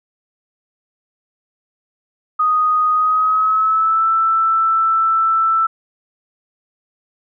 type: tone with pitch glide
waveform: sine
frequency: 1244.5 to 1326.1 Hz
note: D#6 to E6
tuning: 0 to +10 cents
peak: -12 dBFS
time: 2.39-5.67 s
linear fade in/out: 10 ms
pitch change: +110 cents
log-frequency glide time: 2.93-4.08 s
effects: none